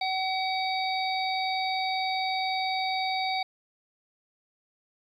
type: harmonic tone with a mistuned harmonic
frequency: 757 Hz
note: F#5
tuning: 39 cents sharp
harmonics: 1 / 3 / 5 / 6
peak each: -28 / -33 / -35 / -36 dBFS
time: 0.01-3.43 s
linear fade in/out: 5 ms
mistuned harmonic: 6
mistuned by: +20 cents
effects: 10-bit